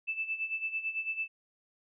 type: tone with tremolo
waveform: sine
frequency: 2637 Hz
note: E7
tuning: in tune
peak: -29 dBFS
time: 0.07-1.28 s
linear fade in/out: 20 ms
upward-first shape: sine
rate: 9 Hz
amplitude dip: 75%
effects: none